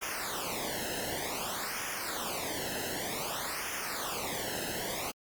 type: noise with flanger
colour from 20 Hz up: pink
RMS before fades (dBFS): -36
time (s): 0.01-5.12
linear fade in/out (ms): 20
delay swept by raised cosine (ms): 0.24 to 0.87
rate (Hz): 0.54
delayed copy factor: -0.9
effects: Opus 48 kbps